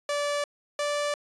sawtooth tone pair in turn, 580 / 584.4 Hz, D5 / D5, -22 / -9 cents, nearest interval unison, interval 13 cents, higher second, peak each -22 dBFS, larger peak neither, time 0.09-0.44 / 0.79-1.14 s, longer neither, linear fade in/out 2 ms, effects resampled to 22050 Hz

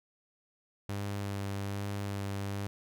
sawtooth tone with vibrato, 100 Hz, G2, 35 cents sharp, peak -30 dBFS, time 0.89-2.67 s, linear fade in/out 0 ms, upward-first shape sine, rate 1.2 Hz, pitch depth 14 cents each way, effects none

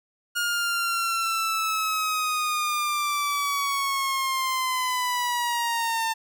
sawtooth linear sweep, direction down, 1427 to 895 Hz, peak -20 dBFS, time 0.35-6.14 s, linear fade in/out 20 ms, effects none

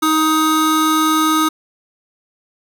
square tone pair together, 313.8 / 1255 Hz, D#4 / D#6, +15 / +15 cents, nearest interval 2 octaves, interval 2400 cents, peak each -16 dBFS, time 0.02-1.49 s, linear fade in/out 10 ms, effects none

